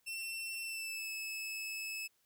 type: tone with pitch glide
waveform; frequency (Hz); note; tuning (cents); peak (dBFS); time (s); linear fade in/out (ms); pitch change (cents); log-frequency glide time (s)
sawtooth; 2697 to 2601; E7 to E7; +39 to -24; -36; 0.06-2.08; 20; -63; 0.61-1.1
effects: white hiss -75 dBFS RMS until 2.25 s